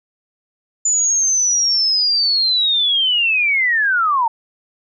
sine linear sweep, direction down, 7040 to 880 Hz, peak -13 dBFS, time 0.85-4.28 s, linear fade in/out 5 ms, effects none

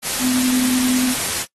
sine tone in noise, 253.2 Hz, B3, 43 cents sharp, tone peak -17 dBFS, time 0.19-1.15 s, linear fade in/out 50 ms, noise white, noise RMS -22 dBFS, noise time 0.02-1.46 s, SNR +2 dB, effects noise-tail reverb RT60 0.1 s tail -20 dB re dry + AAC 32 kbps

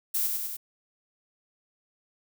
violet noise with echo, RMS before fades -27 dBFS, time 0.14-0.27 s, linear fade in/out 10 ms, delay 100 ms, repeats 3, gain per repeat -3 dB, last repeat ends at 0.57 s, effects none

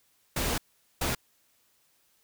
pink noise bursts at uneven times, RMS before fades -29 dBFS, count 2, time 0.36-0.58 / 1.01-1.15 s, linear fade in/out 5 ms, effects white hiss -68 dBFS RMS until 2.23 s

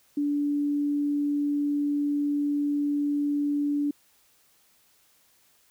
sine tone, 289.7 Hz, D4, 24 cents flat, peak -23 dBFS, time 0.17-3.91 s, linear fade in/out 5 ms, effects white hiss -63 dBFS RMS until 5.7 s

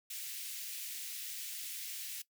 white high-pass noise, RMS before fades -43 dBFS, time 0.1-2.22 s, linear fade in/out 5 ms, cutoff 2100 Hz, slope 24 dB/octave, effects noise-tail reverb RT60 0.1 s tail -18 dB re dry

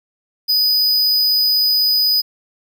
square tone, 4978 Hz, D#8, in tune, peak -13 dBFS, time 0.48-2.22 s, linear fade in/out 20 ms, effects 9-bit

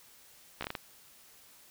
slowing click train, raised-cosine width 0.3 ms, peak -19 dBFS, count 6, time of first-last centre 0.61-0.752 s, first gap 14 ms, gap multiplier 1.36, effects white hiss -58 dBFS RMS until 1.7 s

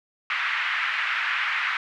white band-pass noise, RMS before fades -26 dBFS, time 0.3-1.77 s, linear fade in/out 2 ms, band 1300 to 2300 Hz, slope 24 dB/octave, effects none

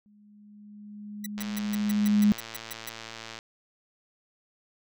sine tone with exponential growth, 207.7 Hz, G#3, in tune, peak -16 dBFS, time 0.06-2.32 s, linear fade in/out 0 ms, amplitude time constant 490 ms
5% pulse tone bursts, 1963 Hz, B6, 11 cents flat, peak -23 dBFS, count 11, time 1.24-2.893 s, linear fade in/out 5 ms, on 23 ms, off 140 ms
click train, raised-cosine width 0.2 ms, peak -22 dBFS, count 228, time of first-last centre 1.38-3.389 s, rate 113 Hz
effects none

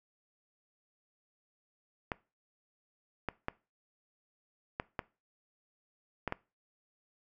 clicks, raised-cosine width 0.5 ms, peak -18 dBFS, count 7, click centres 2.118 / 3.287 / 3.484 / 4.799 / 4.992 / 6.277 / 6.324 s, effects noise-tail reverb RT60 0.3 s tail -21 dB re dry

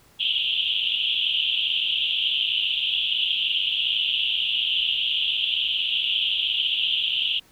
pink band-pass noise, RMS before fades -24 dBFS, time 0.19-7.4 s, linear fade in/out 20 ms, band 2800 to 3400 Hz, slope 96 dB/octave, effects pink hiss -56 dBFS RMS until 7.51 s

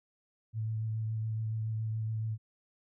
sine tone with vibrato, 110.3 Hz, A2, 5 cents sharp, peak -31 dBFS, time 0.53-2.38 s, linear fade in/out 50 ms, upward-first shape triangle, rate 7.1 Hz, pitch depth 20 cents each way, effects none

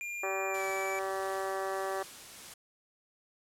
square tone with pitch glide, 2400 to 2309 Hz, D7 to D7, +37 to -30 cents, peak -37 dBFS, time 0.01-0.99 s, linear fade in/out 0 ms, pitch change -67 cents, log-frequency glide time 0.49-0.63 s
harmonic tone, 192.5 Hz, G3, 31 cents flat, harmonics 2 / 3 / 4 / 5 / 6 / 7 / 8 / 9 / 10, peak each -37 / -38 / -38 / -47 / -40 / -49 / -48 / -46 / -49 dBFS, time 0.23-2.03 s, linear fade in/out 5 ms
white noise with tremolo, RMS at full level -46 dBFS, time 0.54-2.54 s, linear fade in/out 5 ms, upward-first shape triangle, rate 1.6 Hz, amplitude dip 25%
effects low-pass 11000 Hz 12 dB/octave

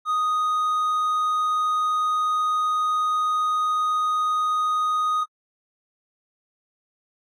triangle tone, 1244 Hz, D#6, 1 cent flat, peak -18 dBFS, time 0.05-5.26 s, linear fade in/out 50 ms, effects AAC 48 kbps

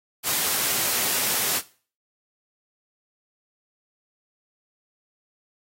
white high-pass noise, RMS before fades -24 dBFS, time 0.23-1.62 s, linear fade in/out 50 ms, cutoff 120 Hz, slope 12 dB/octave, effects noise-tail reverb RT60 0.4 s tail -18 dB re dry + AAC 48 kbps

